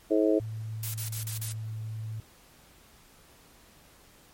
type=harmonic tone; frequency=107.1 Hz; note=A2; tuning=46 cents flat; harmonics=3 / 4 / 5 / 6; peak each=-24 / -26 / -28 / -30 dBFS; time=0.1-0.4 s; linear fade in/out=20 ms
type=tone; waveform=sine; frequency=110 Hz; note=A2; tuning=in tune; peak=-33 dBFS; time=0.4-2.2 s; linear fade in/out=0 ms
type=noise bursts; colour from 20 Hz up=blue; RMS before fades=-35 dBFS; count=5; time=0.83-1.524 s; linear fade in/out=2 ms; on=110 ms; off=36 ms
effects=pink hiss -57 dBFS RMS until 4.33 s + MP3 64 kbps